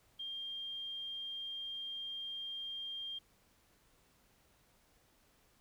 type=tone; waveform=sine; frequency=3200 Hz; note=G7; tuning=35 cents sharp; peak=-40 dBFS; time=0.19-3.19 s; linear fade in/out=10 ms; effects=pink hiss -70 dBFS RMS until 5.6 s